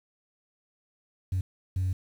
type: tone bursts at uneven times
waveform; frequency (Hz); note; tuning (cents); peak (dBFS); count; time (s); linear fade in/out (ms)
sine; 92.8; F#2; +6; -23; 2; 1.32-1.41 / 1.76-1.93; 5
effects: tanh soft clip ceiling -23 dBFS + 9-bit